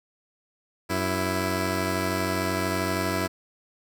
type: tone pair together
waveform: 10% pulse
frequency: 92.86 / 330.9 Hz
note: F#2 / E4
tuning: +7 / +7 cents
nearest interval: octave + minor seventh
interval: 2200 cents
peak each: -19 dBFS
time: 0.89-3.28 s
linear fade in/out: 20 ms
effects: none